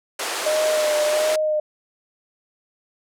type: band-pass noise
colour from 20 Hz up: pink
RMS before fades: -27 dBFS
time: 0.19-1.36 s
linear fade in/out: 5 ms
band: 410 to 11000 Hz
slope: 24 dB/octave
type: tone with vibrato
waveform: sine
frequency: 611 Hz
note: D#5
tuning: 32 cents flat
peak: -18 dBFS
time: 0.46-1.6 s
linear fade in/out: 5 ms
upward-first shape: sine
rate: 1.4 Hz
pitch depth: 27 cents each way
effects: none

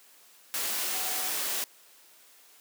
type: tone in noise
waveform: sine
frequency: 747 Hz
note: F#5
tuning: 16 cents sharp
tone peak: -42 dBFS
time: 0.94-1.28 s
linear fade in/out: 0 ms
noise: white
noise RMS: -31 dBFS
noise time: 0.54-1.64 s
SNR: -14 dB
effects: white hiss -57 dBFS RMS until 2.6 s + high-pass 300 Hz 12 dB/octave

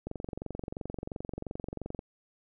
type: click train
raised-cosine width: 2 ms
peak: -23 dBFS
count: 45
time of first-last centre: 0.07-1.991 s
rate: 22.9 Hz
effects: none

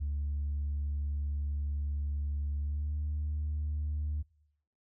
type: tone with pitch glide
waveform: sine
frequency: 72.3 to 74.94 Hz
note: D2 to D2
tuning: -27 to +36 cents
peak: -29 dBFS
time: 0-4.23 s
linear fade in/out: 20 ms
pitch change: +63 cents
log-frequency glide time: 2.59-2.96 s
effects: noise-tail reverb RT60 0.8 s tail -25 dB re dry + tanh soft clip ceiling -28 dBFS

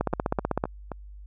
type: two click trains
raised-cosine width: 1 ms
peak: -10 / -18 dBFS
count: 11 / 4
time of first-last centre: 0.01-0.639 / 0.13-0.917 s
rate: 15.9 / 3.81 Hz
effects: added 50 Hz sine -41 dBFS peak until 1.26 s

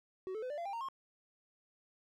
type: tone with pitch steps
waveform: triangle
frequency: 375.2 / 436 / 506.7 / 588.8 / 684.2 / 795 / 923.9 / 1073.6 Hz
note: F#4 / A4 / B4 / D5 / F5 / G5 / A#5 / C6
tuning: +24 / -16 / +44 / +4 / -36 / +24 / -16 / +44 cents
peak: -36 dBFS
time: 0.27-0.886 s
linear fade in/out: 0 ms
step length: 77 ms
effects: none

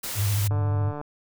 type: noise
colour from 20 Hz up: white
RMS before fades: -32 dBFS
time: 0.03-0.48 s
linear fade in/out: 10 ms
type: tone with vibrato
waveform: sine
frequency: 102.1 Hz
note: G#2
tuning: 29 cents flat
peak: -21 dBFS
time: 0.15-0.93 s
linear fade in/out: 50 ms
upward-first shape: triangle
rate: 14 Hz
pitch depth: 98 cents each way
type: click train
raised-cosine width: 1 ms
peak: -21 dBFS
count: 75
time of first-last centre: 0.51-1.013 s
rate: 147 Hz
effects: none

